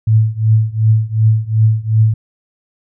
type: tone with tremolo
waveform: sine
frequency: 110 Hz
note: A2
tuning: in tune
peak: -5 dBFS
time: 0.07-2.14 s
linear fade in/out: 5 ms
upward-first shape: triangle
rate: 2.7 Hz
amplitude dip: 95%
effects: none